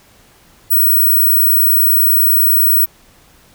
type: tone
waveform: sine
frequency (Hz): 15910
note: B9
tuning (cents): +12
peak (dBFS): -8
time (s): 0.7-2.86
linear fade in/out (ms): 20
effects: pink hiss -48 dBFS RMS until 3.54 s